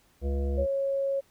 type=harmonic tone; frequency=69.7 Hz; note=C#2; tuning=10 cents sharp; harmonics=1 / 3 / 5 / 7 / 9 / 10; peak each=-26 / -38 / -39 / -36 / -47 / -49 dBFS; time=0.21-0.67 s; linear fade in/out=50 ms
type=tone; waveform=sine; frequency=549 Hz; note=C#5; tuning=17 cents flat; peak=-25 dBFS; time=0.57-1.21 s; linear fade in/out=20 ms
effects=pink hiss -64 dBFS RMS until 1.3 s